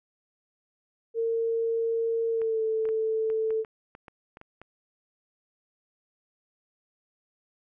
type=tone with pitch glide; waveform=sine; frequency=456.8 to 441.5 Hz; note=A#4 to A4; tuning=-35 to +6 cents; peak=-24 dBFS; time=1.14-3.65 s; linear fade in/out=50 ms; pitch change=-59 cents; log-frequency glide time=2.3-2.62 s
type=clicks; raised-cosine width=0.5 ms; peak=-30 dBFS; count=11; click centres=2.417 / 2.854 / 2.889 / 3.301 / 3.506 / 3.648 / 3.951 / 4.082 / 4.371 / 4.414 / 4.616 s
effects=none